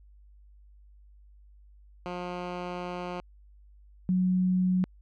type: tone pair in turn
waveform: 10% pulse / sine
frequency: 178.2 / 183.74 Hz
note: F3 / F#3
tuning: +35 / -12 cents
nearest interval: minor second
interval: 53 cents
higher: second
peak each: -25 / -22 dBFS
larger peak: second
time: 2.06-3.2 / 4.09-4.84 s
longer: first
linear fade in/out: 0 ms
effects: added 50 Hz sine -52 dBFS peak until 5.01 s + low-pass 3000 Hz 12 dB/octave